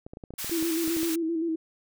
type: clicks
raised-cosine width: 2 ms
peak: -27 dBFS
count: 12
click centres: 0.065 / 0.135 / 0.171 / 0.238 / 0.306 / 0.338 / 0.445 / 0.496 / 0.626 / 0.877 / 0.967 / 1.031 s
type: high-pass noise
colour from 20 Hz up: white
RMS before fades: -34 dBFS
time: 0.38-1.16 s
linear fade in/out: 10 ms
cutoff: 1100 Hz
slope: 12 dB/octave
type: tone with vibrato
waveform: sine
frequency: 328.6 Hz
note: E4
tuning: 5 cents flat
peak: -25 dBFS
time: 0.51-1.56 s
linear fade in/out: 10 ms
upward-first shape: square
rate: 7.7 Hz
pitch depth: 42 cents each way
effects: none